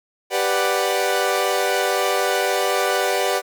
sawtooth chord, G major seventh, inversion none, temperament equal, 392 / 493.9 / 587.3 / 740 Hz, G4 / B4 / D5 / F#5, 0 / 0 / 0 / 0 cents, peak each -20 dBFS, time 0.3-3.42 s, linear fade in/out 50 ms, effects none

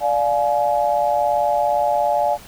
sine chord, D diminished, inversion none, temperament just, 587.3 / 704.8 / 845.8 Hz, D5 / F5 / Ab5, 0 / +16 / +31 cents, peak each -20 dBFS, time 0-2.38 s, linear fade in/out 50 ms, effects pink hiss -42 dBFS RMS until 2.47 s

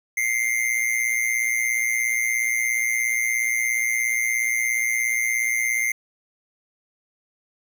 square tone with amplitude modulation, 2099 Hz, C7, 5 cents sharp, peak -18 dBFS, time 0.17-5.92 s, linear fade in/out 5 ms, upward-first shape sine, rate 117 Hz, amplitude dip 70%, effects none

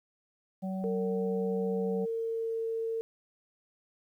harmonic tone, 189.3 Hz, F#3, 40 cents sharp, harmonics 1 / 3 / 4, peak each -32 / -42 / -44 dBFS, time 0.62-2.06 s, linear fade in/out 20 ms
sine tone with pitch glide, 457.4 to 452.4 Hz, A#4 to A4, -33 to +48 cents, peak -30 dBFS, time 0.84-3.01 s, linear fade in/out 0 ms, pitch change -19 cents, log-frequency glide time 1.69-2.65 s
effects 11-bit

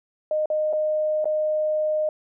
sine tone with dropouts, 615 Hz, D#5, 20 cents flat, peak -20 dBFS, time 0.31-2.09 s, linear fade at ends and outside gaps 2 ms, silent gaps 0.458-0.501 / 0.728-0.733 / 1.244-1.255 s, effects none

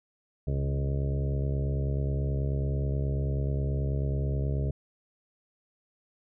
harmonic tone with a mistuned harmonic, 69.3 Hz, C#2, in tune, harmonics 1 / 2 / 3 / 4 / 5 / 6 / 7 / 8 / 9, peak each -29 / -29 / -42 / -42 / -45 / -40 / -45 / -47 / -44 dBFS, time 0.47-4.71 s, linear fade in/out 5 ms, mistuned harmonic 2, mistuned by -25 cents, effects none

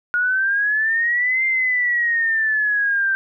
sine exponential two-way sweep, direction up then down, 1438 to 2100 to 1560 Hz, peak -16 dBFS, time 0.14-3.15 s, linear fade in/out 0 ms, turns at 1.45 s, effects none

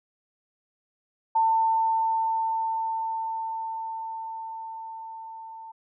sine tone with level ramp, 896 Hz, A5, 31 cents sharp, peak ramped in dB -18 to -39 dBFS, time 1.35-5.72 s, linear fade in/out 10 ms, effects none

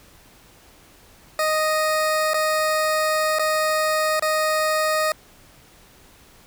20% pulse tone with dropouts, 622 Hz, D#5, 1 cent flat, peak -14 dBFS, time 1.39-5.12 s, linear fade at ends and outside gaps 2 ms, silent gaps 2.335-2.342 / 3.387-3.394 / 4.196-4.223 s, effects pink hiss -51 dBFS RMS until 6.46 s

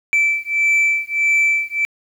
sine beating tone pair, 2324 / 2325.6 Hz, D7 / D7, -19 / -18 cents, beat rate 1.6 Hz, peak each -15 dBFS, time 0.13-1.85 s, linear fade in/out 0 ms, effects tanh soft clip ceiling -11 dBFS + 8-bit

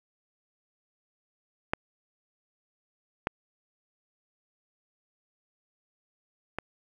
clicks, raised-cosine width 0.5 ms, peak -10 / -11 / -16 dBFS, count 3, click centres 1.735 / 3.271 / 6.586 s, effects 8-bit

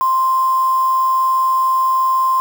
sine tone with quantisation, 1046.5 Hz, C6, in tune, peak -12 dBFS, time 0.01-2.4 s, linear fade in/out 0 ms, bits 5, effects none

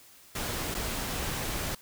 pink noise with dropouts, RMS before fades -33 dBFS, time 0.35-1.75 s, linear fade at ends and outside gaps 5 ms, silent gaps 0.744-0.748 s, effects white hiss -55 dBFS RMS until 1.81 s

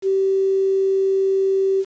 sine tone with quantisation, 386.2 Hz, G4, 26 cents flat, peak -15 dBFS, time 0.02-1.85 s, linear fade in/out 50 ms, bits 7, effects resampled to 16000 Hz

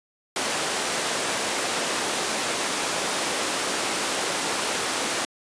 pink high-pass noise, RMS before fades -26 dBFS, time 0.36-5.25 s, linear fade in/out 2 ms, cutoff 350 Hz, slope 12 dB/octave, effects resampled to 22050 Hz

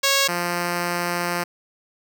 5% pulse tone pair in turn, 550 / 174.65 Hz, C#5 / F3, -14 / 0 cents, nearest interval octave + minor sixth, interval 1986 cents, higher first, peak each -5 / -11 dBFS, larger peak first, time 0.03-0.28 / 0.28-1.44 s, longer second, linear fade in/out 10 ms, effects none

